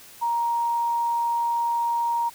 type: tone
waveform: sine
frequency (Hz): 938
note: A#5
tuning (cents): +11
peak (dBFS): -21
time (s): 0.21-2.3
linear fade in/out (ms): 20
effects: white hiss -47 dBFS RMS until 2.34 s